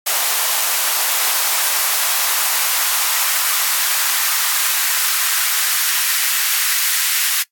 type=noise with high-pass filter sweep; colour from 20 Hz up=white; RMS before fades=-17 dBFS; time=0.06-7.43 s; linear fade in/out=10 ms; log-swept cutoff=720 to 1700 Hz; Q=1.3; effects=noise-tail reverb RT60 0.1 s tail -19 dB re dry + AAC 64 kbps